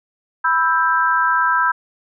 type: chord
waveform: sine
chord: E minor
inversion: second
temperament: just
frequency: 988.9 / 1318.5 / 1582.2 Hz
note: B5 / E6 / G6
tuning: +2 / 0 / +16 cents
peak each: -18 / -18 / -18 dBFS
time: 0.44-1.72 s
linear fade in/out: 10 ms
effects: none